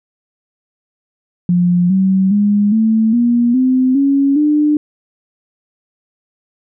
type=tone with pitch steps; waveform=sine; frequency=176.7 / 190.48 / 205.3 / 221.3 / 238.6 / 257.2 / 277.3 / 298.9 Hz; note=F3 / G3 / G#3 / A3 / A#3 / C4 / C#4 / D4; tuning=+21 / -49 / -20 / +10 / +41 / -30 / +1 / +31 cents; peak=-9 dBFS; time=1.49-4.77 s; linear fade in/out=2 ms; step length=410 ms; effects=none